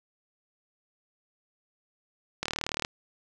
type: click train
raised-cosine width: 0.2 ms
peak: -12 dBFS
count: 17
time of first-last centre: 2.43-2.849 s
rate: 38.2 Hz
effects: none